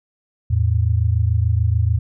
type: tone pair together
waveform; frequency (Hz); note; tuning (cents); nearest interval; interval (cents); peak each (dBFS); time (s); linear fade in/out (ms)
sine; 83.12 / 110; E2 / A2; +15 / 0; perfect fourth; 485; -17; 0.5-1.99; 10
effects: none